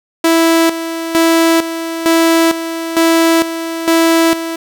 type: tone with tremolo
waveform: sawtooth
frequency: 329.4 Hz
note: E4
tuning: 1 cent flat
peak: -4 dBFS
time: 0.24-4.56 s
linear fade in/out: 5 ms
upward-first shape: square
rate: 1.1 Hz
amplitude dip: 70%
effects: 7-bit